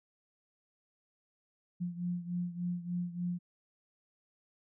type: beating tone pair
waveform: sine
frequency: 175.2 / 178.6 Hz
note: F3 / F3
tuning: +6 / +39 cents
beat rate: 3.4 Hz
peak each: -35 / -39 dBFS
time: 1.8-3.39 s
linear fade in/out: 20 ms
effects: none